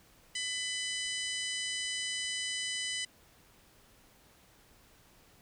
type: harmonic tone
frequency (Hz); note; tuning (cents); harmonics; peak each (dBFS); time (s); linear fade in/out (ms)
1000; B5; +21; 2 / 3 / 4 / 5 / 6 / 7 / 8 / 9; -39 / -38 / -44 / -42 / -45 / -47 / -47 / -43; 0.35-3.05; 5
effects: pink hiss -62 dBFS RMS until 5.41 s